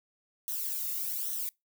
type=noise with flanger; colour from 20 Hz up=violet; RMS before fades=-34 dBFS; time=0.48-1.49 s; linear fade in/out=0 ms; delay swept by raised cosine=0.41 to 1.26 ms; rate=1.2 Hz; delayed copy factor=-0.75; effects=noise-tail reverb RT60 0.2 s tail -25 dB re dry